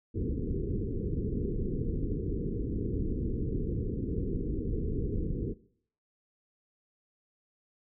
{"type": "low-pass noise", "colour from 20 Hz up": "pink", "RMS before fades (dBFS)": -32, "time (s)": [0.14, 5.54], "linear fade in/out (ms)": 20, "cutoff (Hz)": 470, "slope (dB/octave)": 96, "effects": ["noise-tail reverb RT60 0.6 s tail -20 dB re dry"]}